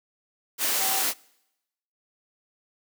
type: tone in noise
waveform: sine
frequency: 771 Hz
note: G5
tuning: 29 cents flat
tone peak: -31 dBFS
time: 0.78-1.04 s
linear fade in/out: 50 ms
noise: white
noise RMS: -25 dBFS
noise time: 0.58-1.14 s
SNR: -9 dB
effects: noise-tail reverb RT60 0.9 s tail -25 dB re dry + high-pass 300 Hz 12 dB/octave